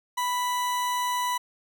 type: tone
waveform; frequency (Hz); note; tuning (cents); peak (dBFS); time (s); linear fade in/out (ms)
40% pulse; 987.8; B5; 0; -24; 0.17-1.38; 10
effects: none